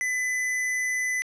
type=tone with amplitude modulation; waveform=square; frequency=2006 Hz; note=B6; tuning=26 cents sharp; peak=-24 dBFS; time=0.01-1.22 s; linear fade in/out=0 ms; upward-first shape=sine; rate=120 Hz; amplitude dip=25%; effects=low-pass 10000 Hz 12 dB/octave